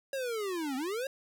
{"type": "linear two-way sweep", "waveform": "square", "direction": "down then up", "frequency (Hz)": [554.4, 251.5, 554.4], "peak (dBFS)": -33, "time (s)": [0.13, 1.07], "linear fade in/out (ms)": 2, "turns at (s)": 0.76, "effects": []}